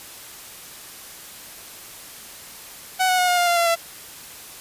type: tone with pitch steps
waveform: sawtooth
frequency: 747 / 735.9 / 724.9 / 714.1 / 703.4 / 693 / 682.6 / 672.5 Hz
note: F#5 / F#5 / F#5 / F5 / F5 / F5 / F5 / E5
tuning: +16 / -10 / -36 / +38 / +12 / -14 / -40 / +34 cents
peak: -13 dBFS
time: 2.99-3.758 s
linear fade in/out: 20 ms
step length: 96 ms
effects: white hiss -40 dBFS RMS until 4.6 s + resampled to 32000 Hz